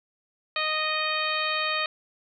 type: harmonic tone with a mistuned harmonic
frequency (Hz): 620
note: D#5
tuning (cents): -6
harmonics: 1 / 2 / 3 / 4 / 5 / 6 / 7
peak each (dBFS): -34 / -30 / -32 / -30 / -35 / -34 / -35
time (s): 0.56-1.86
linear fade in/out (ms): 2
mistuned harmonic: 6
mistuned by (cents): +19
effects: none